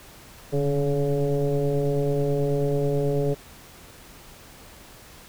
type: tone with frequency modulation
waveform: sine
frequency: 284.6 Hz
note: C#4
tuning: 46 cents sharp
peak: -20 dBFS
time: 0.52-3.35 s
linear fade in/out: 20 ms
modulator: 140 Hz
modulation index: 1.9
effects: pink hiss -47 dBFS RMS until 5.28 s